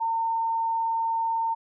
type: tone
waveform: sine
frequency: 909 Hz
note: A#5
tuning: 44 cents flat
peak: -23 dBFS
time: 0-1.55 s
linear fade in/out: 20 ms
effects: none